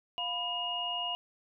sine tone cluster, 704 / 992 / 2857 Hz, F5 / B5 / F7, +14 / +7 / +39 cents, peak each -38 / -40 / -33 dBFS, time 0.18-1.15 s, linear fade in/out 0 ms, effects none

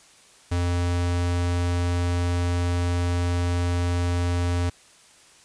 square tone, 87.7 Hz, F2, 8 cents sharp, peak -22 dBFS, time 0.51-4.7 s, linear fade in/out 10 ms, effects white hiss -53 dBFS RMS until 5.44 s + resampled to 22050 Hz

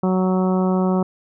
harmonic tone, 185.8 Hz, F#3, 7 cents sharp, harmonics 1 / 2 / 3 / 4 / 5 / 6 / 7, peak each -17 / -23 / -27 / -29 / -31 / -33 / -34 dBFS, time 0.03-1.03 s, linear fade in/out 5 ms, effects none

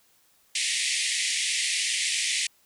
pink band-pass noise, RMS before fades -27 dBFS, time 0.55-2.47 s, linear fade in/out 5 ms, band 1900 to 10000 Hz, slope 96 dB/octave, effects white hiss -63 dBFS RMS until 2.65 s

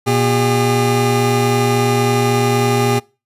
25% pulse tone pair together, 120.23 / 404.4 Hz, B2 / G#4, -46 / -46 cents, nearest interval octave + major sixth, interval 2100 cents, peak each -12 dBFS, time 0.06-3 s, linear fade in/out 20 ms, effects noise-tail reverb RT60 0.3 s tail -24 dB re dry + resampled to 32000 Hz

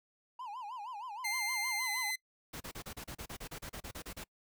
triangle tone with vibrato, 916 Hz, A#5, 31 cents flat, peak -39 dBFS, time 0.39-2.11 s, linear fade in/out 5 ms, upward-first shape sine, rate 6.4 Hz, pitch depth 220 cents each way
sawtooth tone with pitch glide, 2091 to 2043 Hz, C7 to C7, -2 to -42 cents, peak -30 dBFS, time 1.24-2.16 s, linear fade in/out 10 ms, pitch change -40 cents, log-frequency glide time 1.77-1.86 s
pink noise bursts, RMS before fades -44 dBFS, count 16, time 2.53-4.241 s, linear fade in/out 10 ms, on 76 ms, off 33 ms
effects noise-tail reverb RT60 0.1 s tail -25 dB re dry

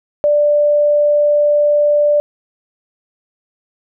sine tone, 589 Hz, D5, 5 cents sharp, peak -9 dBFS, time 0.24-2.2 s, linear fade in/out 0 ms, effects none

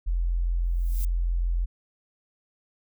sine tone, 43.12 Hz, F1, 21 cents flat, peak -22 dBFS, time 0.06-1.66 s, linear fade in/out 20 ms
violet noise with exponential growth, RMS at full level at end -35 dBFS, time 0.63-1.05 s, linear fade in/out 5 ms, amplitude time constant 90 ms
effects none

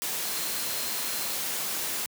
sine tone in noise, 4163 Hz, C8, 10 cents flat, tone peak -41 dBFS, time 0.24-1.35 s, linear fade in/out 0 ms, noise white, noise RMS -31 dBFS, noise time 0.02-2.06 s, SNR -13 dB, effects high-pass 150 Hz 12 dB/octave

